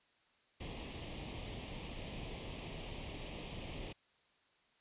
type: noise with comb filter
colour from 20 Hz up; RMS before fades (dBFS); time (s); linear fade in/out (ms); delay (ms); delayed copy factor
pink; -45; 0.6-3.93; 10; 0.34; +0.8
effects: white hiss -72 dBFS RMS until 4.8 s + resampled to 8000 Hz

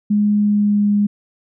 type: tone with pitch glide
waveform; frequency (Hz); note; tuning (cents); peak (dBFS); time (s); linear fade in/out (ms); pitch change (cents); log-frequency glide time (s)
sine; 207.7 to 205.4; G#3 to G#3; 0 to -19; -12; 0.1-1.07; 10; -19; 0.36-0.91
effects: none

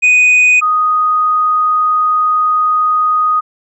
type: tone pair in turn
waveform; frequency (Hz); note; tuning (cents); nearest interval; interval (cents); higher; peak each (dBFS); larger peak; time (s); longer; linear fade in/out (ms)
triangle / sine; 2489 / 1244.5; D#7 / D#6; 0 / 0; octave; 1200; first; -4 / -9; first; 0.02-0.61 / 0.61-3.41; second; 20
effects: resampled to 22050 Hz

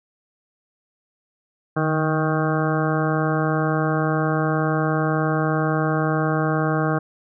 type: harmonic tone with a mistuned harmonic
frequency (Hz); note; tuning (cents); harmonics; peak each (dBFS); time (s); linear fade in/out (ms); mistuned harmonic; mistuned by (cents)
157; D#3; +16; 1 / 2 / 3 / 4 / 5 / 7 / 8 / 9 / 10; -22 / -25 / -27 / -28 / -29 / -30 / -31 / -32 / -32; 1.76-6.99; 10; 1; -39
effects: none

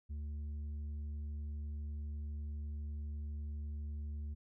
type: tone with tanh clipping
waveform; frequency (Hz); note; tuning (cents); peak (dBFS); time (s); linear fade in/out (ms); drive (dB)
sine; 74; D2; +14; -40; 0.09-4.35; 20; 5
effects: none

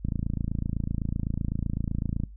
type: click train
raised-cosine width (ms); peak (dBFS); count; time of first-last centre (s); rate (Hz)
5; -16; 62; 0.05-2.236; 27.9
effects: noise-tail reverb RT60 0.2 s tail -23 dB re dry + added 50 Hz sine -42 dBFS peak until 2.36 s

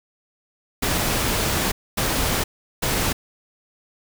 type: noise bursts at uneven times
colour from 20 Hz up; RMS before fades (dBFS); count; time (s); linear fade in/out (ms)
pink; -22; 3; 0.82-1.72 / 1.97-2.44 / 2.82-3.13; 10
effects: none

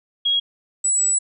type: tone pair in turn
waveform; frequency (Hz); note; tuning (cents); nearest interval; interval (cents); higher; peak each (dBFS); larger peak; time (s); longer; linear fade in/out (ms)
sine; 3297 / 7876; G#7 / B8; -13 / -6; octave + minor third; 1507; second; -16; neither; 0.25-0.4 / 0.84-1.19; second; 10
effects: none

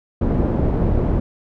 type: low-pass noise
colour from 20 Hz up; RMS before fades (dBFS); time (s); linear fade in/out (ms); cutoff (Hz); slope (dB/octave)
pink; -18; 0.21-1.2; 5; 460; 12
effects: none

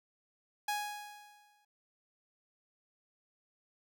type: tone with exponential decay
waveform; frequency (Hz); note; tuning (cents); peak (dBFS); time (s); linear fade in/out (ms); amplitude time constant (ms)
sawtooth; 830.6; G#5; 0; -27; 0.68-1.65; 5; 210
effects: none

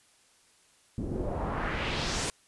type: noise with low-pass filter sweep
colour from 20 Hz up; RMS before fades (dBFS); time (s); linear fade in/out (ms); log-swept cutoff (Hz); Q
pink; -32; 0.98-2.3; 0; 260 to 9400; 1.7
effects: white hiss -63 dBFS RMS until 2.47 s + resampled to 24000 Hz

